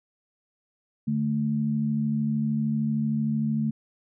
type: tone pair together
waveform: sine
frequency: 146.83 / 220 Hz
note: D3 / A3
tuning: 0 / 0 cents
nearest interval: perfect fifth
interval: 700 cents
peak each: -28 / -24 dBFS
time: 1.07-3.71 s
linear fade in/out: 10 ms
effects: none